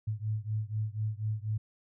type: beating tone pair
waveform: sine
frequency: 106.1 / 110.2 Hz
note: G#2 / A2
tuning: +38 / +3 cents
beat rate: 4.1 Hz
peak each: -33 / -34 dBFS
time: 0.07-1.58 s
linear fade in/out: 10 ms
effects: none